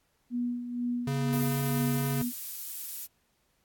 sine tone with tremolo, 242.7 Hz, B3, 30 cents flat, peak -27 dBFS, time 0.3-2.32 s, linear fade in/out 50 ms, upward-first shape sine, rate 2.1 Hz, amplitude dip 60%
square tone, 138.59 Hz, C#3, in tune, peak -29 dBFS, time 1.07-2.22 s, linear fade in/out 5 ms
violet noise, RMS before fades -37 dBFS, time 1.32-3.07 s, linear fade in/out 20 ms
effects pink hiss -72 dBFS RMS until 3.64 s + AAC 64 kbps

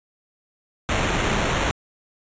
pink noise with sample-and-hold, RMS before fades -22 dBFS, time 0.89-1.71 s, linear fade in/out 0 ms, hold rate 4900 Hz, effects resampled to 16000 Hz

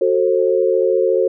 sine chord, F# diminished, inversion none, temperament just, 370 / 444 / 532.8 Hz, F#4 / A4 / C5, 0 / +16 / +31 cents, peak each -17 dBFS, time 0.01-1.28 s, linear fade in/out 5 ms, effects none

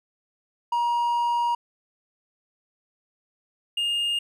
triangle tone pair in turn, 950 / 2830 Hz, A#5 / F7, +33 / +22 cents, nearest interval octave + perfect fifth, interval 1889 cents, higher second, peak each -19 / -21 dBFS, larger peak first, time 0.72-1.55 / 3.77-4.19 s, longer first, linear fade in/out 5 ms, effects resampled to 32000 Hz

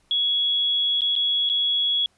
sine tone with dropouts, 3351 Hz, G#7, 15 cents sharp, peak -19 dBFS, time 0.11-2.06 s, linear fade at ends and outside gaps 1 ms, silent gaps 1.008-1.018 / 1.154-1.162 / 1.491-1.498 s, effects pink hiss -64 dBFS RMS until 2.17 s + resampled to 24000 Hz

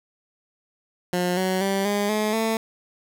15% pulse tone with pitch steps, 178.7 / 186.83 / 195.32 / 204.2 / 213.5 / 223.2 Hz, F3 / F#3 / G3 / G#3 / G#3 / A3, +40 / +17 / -6 / -29 / +48 / +25 cents, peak -15 dBFS, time 1.13-2.57 s, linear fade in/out 2 ms, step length 240 ms, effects none

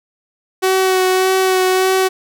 sawtooth tone with vibrato, 374.9 Hz, F#4, 23 cents sharp, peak -8 dBFS, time 0.62-2.09 s, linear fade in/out 20 ms, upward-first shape sine, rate 1.7 Hz, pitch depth 17 cents each way, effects none

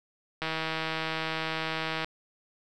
click train, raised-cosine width 0.3 ms, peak -15 dBFS, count 261, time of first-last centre 0.42-2.045 s, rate 160 Hz, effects none

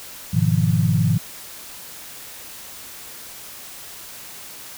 sine chord, F half-diminished seventh, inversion first, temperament equal, 103.83 / 123.47 / 155.56 / 174.61 Hz, Ab2 / Cb3 / Eb3 / F3, 0 / 0 / 0 / 0 cents, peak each -21 / -21 / -20 / -21 dBFS, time 0.33-1.18 s, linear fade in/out 10 ms, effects white hiss -38 dBFS RMS until 4.77 s

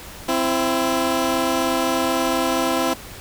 15% pulse tone pair together, 261.6 / 334.1 Hz, C4 / E4, 0 / +23 cents, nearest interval major third, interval 423 cents, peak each -15 dBFS, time 0.28-2.94 s, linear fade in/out 10 ms, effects pink hiss -38 dBFS RMS until 3.2 s

